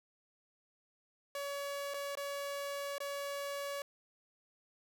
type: tone with dropouts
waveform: sawtooth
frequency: 565 Hz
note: C#5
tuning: 33 cents sharp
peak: -34 dBFS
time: 1.35-3.82 s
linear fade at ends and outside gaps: 2 ms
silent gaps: 1.938-1.942 / 2.153-2.172 / 2.982-3.003 s
effects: none